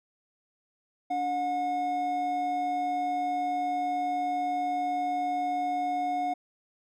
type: tone pair together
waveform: triangle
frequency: 289.2 / 724.5 Hz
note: D4 / F#5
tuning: -27 / -37 cents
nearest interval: octave + major third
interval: 1590 cents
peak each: -34 / -25 dBFS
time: 1.1-6.34 s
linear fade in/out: 10 ms
effects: none